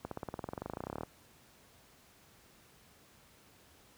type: accelerating click train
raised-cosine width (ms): 1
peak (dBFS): -24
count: 25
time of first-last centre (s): 0.05-1.034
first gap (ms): 63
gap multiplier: 0.96
effects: pink hiss -62 dBFS RMS until 3.97 s + high-pass 60 Hz 12 dB/octave